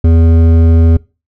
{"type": "tone with hard clipping", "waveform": "sine", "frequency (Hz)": 82.41, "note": "E2", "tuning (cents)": 0, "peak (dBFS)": -6, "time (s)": [0.04, 0.97], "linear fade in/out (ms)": 5, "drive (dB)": 11, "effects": ["noise-tail reverb RT60 0.3 s tail -23 dB re dry"]}